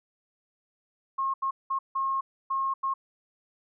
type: tone bursts at uneven times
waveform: sine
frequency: 1078 Hz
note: C#6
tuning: 49 cents flat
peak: -25 dBFS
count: 6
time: 1.18-1.34 / 1.42-1.51 / 1.7-1.79 / 1.95-2.21 / 2.5-2.74 / 2.83-2.94 s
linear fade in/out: 10 ms
effects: none